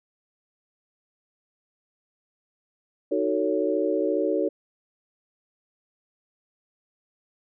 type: chord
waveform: sine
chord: D# half-diminished seventh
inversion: none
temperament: just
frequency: 311.1 / 373.4 / 448 / 560 Hz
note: D#4 / F#4 / A4 / C#5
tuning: 0 / +16 / +31 / +18 cents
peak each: -27 dBFS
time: 3.11-4.49 s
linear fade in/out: 10 ms
effects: none